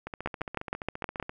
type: two click trains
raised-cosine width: 0.5 ms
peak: -21 / -14 dBFS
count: 19 / 7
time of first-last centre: 0.07-1.294 / 0.26-1.199 s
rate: 14.7 / 6.39 Hz
effects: none